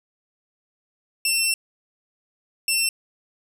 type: tone bursts at uneven times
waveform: 15% pulse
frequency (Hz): 2698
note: E7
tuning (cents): +40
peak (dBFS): -12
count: 2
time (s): 1.25-1.54 / 2.68-2.89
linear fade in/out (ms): 2
effects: none